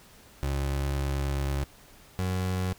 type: tone pair in turn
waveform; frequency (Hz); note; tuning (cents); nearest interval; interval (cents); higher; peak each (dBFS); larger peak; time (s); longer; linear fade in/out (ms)
30% pulse; 69.3 / 92.5; C#2 / F#2; 0 / 0; perfect fourth; 500; second; -24; neither; 0.43-1.64 / 2.19-2.73; first; 0
effects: pink hiss -54 dBFS RMS until 2.78 s